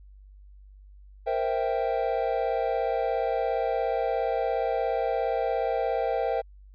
triangle chord, C dominant seventh, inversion third, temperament equal, 466.2 / 523.3 / 659.3 / 784 Hz, Bb4 / C5 / E5 / G5, 0 / 0 / 0 / 0 cents, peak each -28 dBFS, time 1.26-6.42 s, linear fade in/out 20 ms, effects added 49 Hz sine -47 dBFS peak until 6.74 s + resampled to 11025 Hz

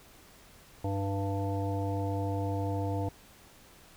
harmonic tone with a mistuned harmonic, 98.3 Hz, G2, 5 cents sharp, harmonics 1 / 3 / 5 / 7 / 9, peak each -31 / -36 / -38 / -39 / -41 dBFS, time 0.84-3.09 s, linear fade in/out 5 ms, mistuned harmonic 3, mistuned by +23 cents, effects pink hiss -56 dBFS RMS until 3.96 s

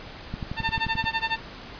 click train, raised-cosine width 5 ms, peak -18 dBFS, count 9, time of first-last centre 0.34-1.042 s, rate 11.4 Hz
15% pulse tone with tremolo, 898 Hz, A5, 35 cents sharp, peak -15 dBFS, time 0.56-1.4 s, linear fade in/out 50 ms, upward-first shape sine, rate 12 Hz, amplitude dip 95%
effects pink hiss -41 dBFS RMS until 1.79 s + resampled to 11025 Hz

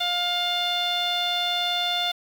sawtooth tone with low-pass filter, 707 Hz, F5, 21 cents sharp, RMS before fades -25 dBFS, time 0-2.12 s, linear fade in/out 10 ms, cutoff 3600 Hz, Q 8.4, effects 7-bit

